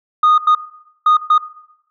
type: tone bursts at uneven times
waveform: sine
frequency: 1235 Hz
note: D#6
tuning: 13 cents flat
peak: -6 dBFS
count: 4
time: 0.23-0.38 / 0.47-0.55 / 1.06-1.17 / 1.3-1.38 s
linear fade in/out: 5 ms
effects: noise-tail reverb RT60 0.8 s tail -17 dB re dry + tanh soft clip ceiling -6 dBFS